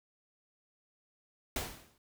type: noise with exponential decay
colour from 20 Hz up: pink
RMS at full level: -33 dBFS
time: 1.56-1.98 s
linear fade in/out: 2 ms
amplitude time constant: 90 ms
effects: none